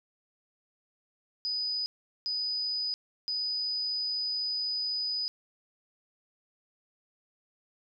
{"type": "tone bursts at uneven times", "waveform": "sine", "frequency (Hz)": 4978, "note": "D#8", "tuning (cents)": 0, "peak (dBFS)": -29, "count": 3, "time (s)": [[1.45, 1.86], [2.26, 2.94], [3.28, 5.28]], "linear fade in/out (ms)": 0, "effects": []}